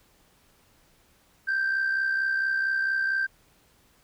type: tone with amplitude modulation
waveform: sine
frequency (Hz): 1568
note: G6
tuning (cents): 0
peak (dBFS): -19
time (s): 1.47-3.27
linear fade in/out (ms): 20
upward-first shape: sine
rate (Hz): 64.4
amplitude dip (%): 55
effects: tanh soft clip ceiling -20 dBFS + pink hiss -62 dBFS RMS until 4.03 s